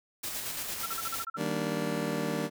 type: noise with tremolo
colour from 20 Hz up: white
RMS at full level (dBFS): -35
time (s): 0.23-1.25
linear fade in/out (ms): 10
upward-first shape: square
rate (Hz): 8.8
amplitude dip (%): 30
type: tone bursts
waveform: sine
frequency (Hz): 1345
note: E6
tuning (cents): +34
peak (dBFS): -33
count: 8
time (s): 0.83-1.373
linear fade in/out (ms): 5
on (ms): 32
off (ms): 41
type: chord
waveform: 25% pulse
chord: Eb major seventh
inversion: none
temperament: just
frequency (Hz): 155.56 / 194.45 / 233.3 / 291.7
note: Eb3 / G3 / Bb3 / D4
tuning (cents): 0 / -14 / +2 / -12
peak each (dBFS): -32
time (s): 1.36-2.5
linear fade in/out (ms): 50
effects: none